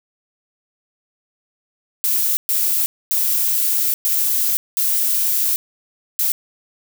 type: noise bursts at uneven times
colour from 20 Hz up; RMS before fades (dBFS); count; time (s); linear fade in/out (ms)
violet; -18; 6; 2.04-2.37 / 2.49-2.86 / 3.11-3.94 / 4.05-4.57 / 4.77-5.56 / 6.19-6.32; 0
effects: none